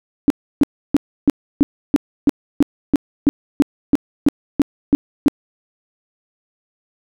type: tone bursts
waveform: sine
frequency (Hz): 285.1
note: C#4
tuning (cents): +49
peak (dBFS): -7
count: 16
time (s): 0.28-5.282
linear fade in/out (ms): 0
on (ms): 22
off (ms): 310
effects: none